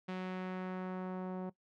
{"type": "tone with low-pass filter sweep", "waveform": "sawtooth", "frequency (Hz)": 185, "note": "F#3", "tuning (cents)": 0, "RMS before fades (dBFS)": -40, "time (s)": [0.08, 1.5], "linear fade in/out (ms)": 10, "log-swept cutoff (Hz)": [3100, 810], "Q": 1, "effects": ["noise-tail reverb RT60 0.1 s tail -19 dB re dry"]}